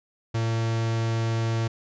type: tone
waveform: 45% pulse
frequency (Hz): 113.6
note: A#2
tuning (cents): -44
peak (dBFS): -23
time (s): 0.34-1.68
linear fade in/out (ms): 10
effects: resampled to 16000 Hz